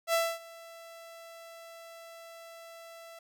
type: tone with ADSR envelope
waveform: sawtooth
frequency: 666 Hz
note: E5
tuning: 18 cents sharp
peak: -20 dBFS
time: 0.07-3.19 s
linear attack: 66 ms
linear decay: 250 ms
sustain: -23 dB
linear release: 4 ms
effects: none